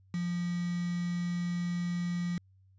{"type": "tone with quantisation", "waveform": "sine", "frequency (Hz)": 174.61, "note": "F3", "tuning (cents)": 0, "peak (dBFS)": -30, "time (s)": [0.14, 2.38], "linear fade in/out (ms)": 2, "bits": 7, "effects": ["added 95 Hz sine -59 dBFS peak until 2.78 s", "resampled to 16000 Hz"]}